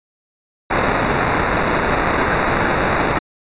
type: noise with sample-and-hold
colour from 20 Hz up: white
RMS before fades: -17 dBFS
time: 0.7-3.19 s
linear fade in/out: 10 ms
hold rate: 3150 Hz
effects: resampled to 8000 Hz

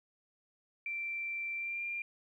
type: tone with pitch glide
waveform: sine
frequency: 2349 to 2390 Hz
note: D7 to D7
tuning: 0 to +30 cents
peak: -35 dBFS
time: 0.86-2.02 s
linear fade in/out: 2 ms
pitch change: +30 cents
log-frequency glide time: 1.56-1.83 s
effects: 12-bit

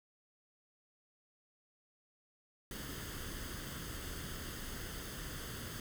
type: noise with comb filter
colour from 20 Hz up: pink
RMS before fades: -44 dBFS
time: 2.71-5.8 s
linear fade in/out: 2 ms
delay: 0.62 ms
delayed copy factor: +0.6
effects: none

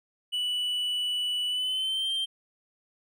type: tone with pitch glide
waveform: triangle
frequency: 2960 to 3154 Hz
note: F#7 to G7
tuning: 0 to +10 cents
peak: -25 dBFS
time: 0.32-2.26 s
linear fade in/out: 20 ms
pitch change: +110 cents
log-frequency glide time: 1.48-2.08 s
effects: none

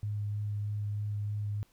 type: tone with vibrato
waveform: sine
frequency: 103.83 Hz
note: G#2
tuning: in tune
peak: -31 dBFS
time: 0.03-1.63 s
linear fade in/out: 0 ms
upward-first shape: sine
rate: 3.2 Hz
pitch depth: 10 cents each way
effects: pink hiss -68 dBFS RMS until 1.72 s

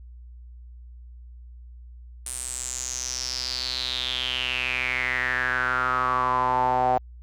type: tone with band-pass filter sweep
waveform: sawtooth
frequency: 126.8 Hz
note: B2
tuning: 46 cents sharp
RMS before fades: -26 dBFS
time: 2.26-6.98 s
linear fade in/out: 0 ms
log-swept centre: 9300 to 730 Hz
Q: 7.2
effects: added 60 Hz sine -41 dBFS peak until 7.22 s

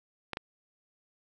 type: clicks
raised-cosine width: 0.3 ms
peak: -18 dBFS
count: 2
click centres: 0.333 / 0.371 s
effects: none

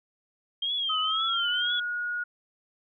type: tone with vibrato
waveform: sine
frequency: 3185 Hz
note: G7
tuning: 27 cents sharp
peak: -26 dBFS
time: 0.62-1.8 s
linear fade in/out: 5 ms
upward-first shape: triangle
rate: 2 Hz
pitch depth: 130 cents each way
type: tone with pitch glide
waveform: sine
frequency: 1266 to 1445.9 Hz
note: D#6 to F#6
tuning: +30 to -40 cents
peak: -28 dBFS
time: 0.89-2.24 s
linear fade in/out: 10 ms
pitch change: +230 cents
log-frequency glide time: 1.07-1.54 s
effects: none

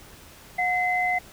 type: tone pair together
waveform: sine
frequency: 727 / 2049 Hz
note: F#5 / C7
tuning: -31 / -37 cents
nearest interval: octave + tritone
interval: 1794 cents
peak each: -24 dBFS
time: 0.58-1.19 s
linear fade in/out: 10 ms
effects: pink hiss -48 dBFS RMS until 1.32 s

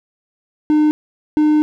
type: tone bursts at uneven times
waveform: triangle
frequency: 303.5 Hz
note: D#4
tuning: 43 cents flat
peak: -8 dBFS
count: 2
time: 0.7-0.91 / 1.37-1.62 s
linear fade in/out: 0 ms
effects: none

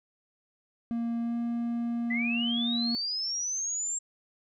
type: tone with pitch glide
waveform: triangle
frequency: 233.1 to 235.3 Hz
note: A#3 to A#3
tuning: 0 to +16 cents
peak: -26 dBFS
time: 0.91-2.95 s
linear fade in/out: 0 ms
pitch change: +16 cents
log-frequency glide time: 1.21-1.36 s
type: linear sweep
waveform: sine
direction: up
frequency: 1954 to 7500 Hz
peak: -29 dBFS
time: 2.1-3.99 s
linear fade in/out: 10 ms
effects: none

